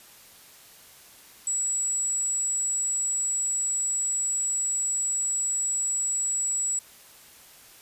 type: tone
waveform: sine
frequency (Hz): 7820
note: B8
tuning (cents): -18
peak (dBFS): -24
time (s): 1.47-6.79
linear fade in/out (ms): 2
effects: white hiss -51 dBFS RMS until 7.81 s + resampled to 32000 Hz